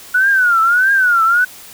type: tone with vibrato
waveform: sine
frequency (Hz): 1460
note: F#6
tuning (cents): -24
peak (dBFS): -9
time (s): 0.14-1.45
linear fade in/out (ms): 10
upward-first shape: triangle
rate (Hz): 1.6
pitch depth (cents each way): 190
effects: white hiss -37 dBFS RMS until 1.73 s